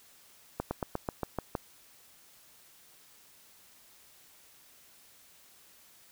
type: slowing click train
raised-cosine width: 1 ms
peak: -17 dBFS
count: 8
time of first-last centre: 0.6-1.552 s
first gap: 110 ms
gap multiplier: 1.07
effects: white hiss -59 dBFS RMS until 6.11 s